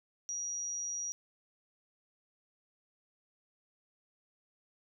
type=tone; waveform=sine; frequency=5760 Hz; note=F#8; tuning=47 cents flat; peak=-35 dBFS; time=0.29-1.12 s; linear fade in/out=0 ms; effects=none